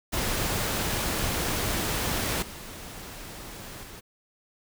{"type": "noise with level steps", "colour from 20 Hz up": "pink", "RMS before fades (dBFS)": [-28, -41, -44], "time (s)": [0.12, 4.01], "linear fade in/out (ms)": 20, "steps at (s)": [2.42, 3.83], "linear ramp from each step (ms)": 5, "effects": []}